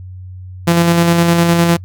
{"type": "tone with tremolo", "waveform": "sawtooth", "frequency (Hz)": 170, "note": "F3", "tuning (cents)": -46, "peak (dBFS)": -4, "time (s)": [0.67, 1.77], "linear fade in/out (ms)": 10, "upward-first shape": "square", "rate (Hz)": 9.8, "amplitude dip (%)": 30, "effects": ["noise-tail reverb RT60 0.1 s tail -25 dB re dry", "added 92 Hz sine -28 dBFS peak until 1.84 s"]}